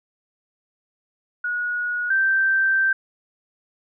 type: tone pair in turn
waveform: sine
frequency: 1454 / 1562.9 Hz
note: F#6 / G6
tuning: -31 / -6 cents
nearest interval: minor second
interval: 125 cents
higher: second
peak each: -22 / -16 dBFS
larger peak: second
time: 1.44-2.1 / 2.1-2.93 s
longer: second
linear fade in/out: 5 ms
effects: none